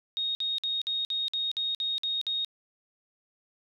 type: tone bursts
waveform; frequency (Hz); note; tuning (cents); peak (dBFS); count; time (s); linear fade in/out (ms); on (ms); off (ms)
sine; 3729; A#7; 0; -27; 10; 0.17-2.447; 0; 180; 53
effects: none